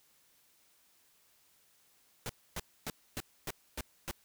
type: noise bursts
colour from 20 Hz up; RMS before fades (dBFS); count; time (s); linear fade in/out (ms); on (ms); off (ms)
pink; -38; 7; 2.26-4.111; 0; 33; 270
effects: white hiss -68 dBFS RMS until 4.24 s